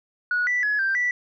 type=tone with pitch steps; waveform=sine; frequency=1460 / 1971 / 1691 / 1573 / 1964 Hz; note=F#6 / B6 / G#6 / G6 / B6; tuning=-24 / -4 / +31 / +6 / -10 cents; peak=-19 dBFS; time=0.31-1.11 s; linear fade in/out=2 ms; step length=160 ms; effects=tanh soft clip ceiling -16 dBFS